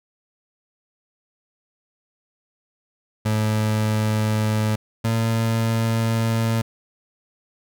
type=tone pair in turn; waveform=30% pulse; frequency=108 / 113.39 Hz; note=A2 / A#2; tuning=-32 / -47 cents; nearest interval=minor second; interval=85 cents; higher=second; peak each=-16 dBFS; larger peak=neither; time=3.25-4.76 / 5.04-6.62 s; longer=second; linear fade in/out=10 ms; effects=none